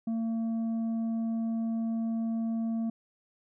triangle tone with tanh clipping, 226.7 Hz, A#3, 48 cents flat, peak -29 dBFS, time 0.07-2.9 s, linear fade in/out 5 ms, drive 9 dB, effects none

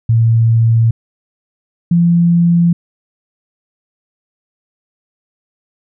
sine tone pair in turn, 114.3 / 171.26 Hz, A#2 / F3, -34 / -34 cents, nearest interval perfect fifth, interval 700 cents, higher second, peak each -7 dBFS, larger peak neither, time 0.09-0.91 / 1.91-2.73 s, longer neither, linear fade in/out 5 ms, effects none

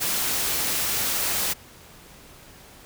white noise, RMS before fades -25 dBFS, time 0-1.54 s, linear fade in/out 20 ms, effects pink hiss -48 dBFS RMS until 2.85 s

